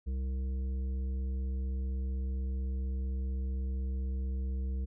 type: harmonic tone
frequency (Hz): 65.41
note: C2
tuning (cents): 0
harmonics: 1 / 3 / 5 / 7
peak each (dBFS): -31 / -45 / -54 / -54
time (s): 0.06-4.86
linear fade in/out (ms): 20
effects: none